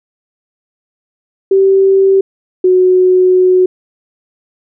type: tone pair in turn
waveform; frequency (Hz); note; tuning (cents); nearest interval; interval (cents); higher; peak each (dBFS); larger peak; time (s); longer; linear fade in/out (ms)
sine; 387.1 / 368; G4 / F#4; -22 / -9; minor second; 87; first; -5; neither; 1.51-2.21 / 2.64-3.66; second; 5
effects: none